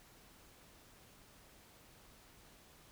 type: silence
effects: pink hiss -62 dBFS RMS until 2.91 s